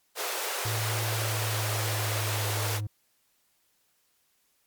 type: high-pass noise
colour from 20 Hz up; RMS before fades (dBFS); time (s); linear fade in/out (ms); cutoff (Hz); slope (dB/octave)
pink; -32; 0.15-2.81; 50; 390; 48
type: tone with pitch glide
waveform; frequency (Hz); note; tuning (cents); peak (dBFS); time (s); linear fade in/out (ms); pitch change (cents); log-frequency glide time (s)
triangle; 109.6 to 104.95; A2 to G#2; -6 to +19; -27; 0.65-2.87; 5; -75; 1.16-2.47
effects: white hiss -70 dBFS RMS until 4.66 s + MP3 96 kbps